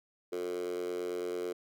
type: tone with high-pass filter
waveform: 10% pulse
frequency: 89.1 Hz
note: F2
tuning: 35 cents sharp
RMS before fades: -36 dBFS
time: 0.32-1.53 s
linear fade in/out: 10 ms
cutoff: 400 Hz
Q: 9
effects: none